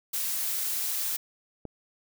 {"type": "noise", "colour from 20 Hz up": "blue", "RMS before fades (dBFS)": -30, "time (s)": [0.13, 1.17], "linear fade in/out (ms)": 10}
{"type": "click", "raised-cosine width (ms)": 2, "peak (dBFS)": -24, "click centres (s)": 1.653}
{"effects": []}